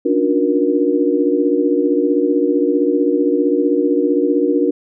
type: tone cluster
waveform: sine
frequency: 284.2 / 299.7 / 361.1 / 473.3 Hz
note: C#4 / D4 / F#4 / A#4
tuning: +43 / +35 / -42 / +26 cents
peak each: -18 dBFS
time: 0.05-4.71 s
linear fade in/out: 10 ms
effects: none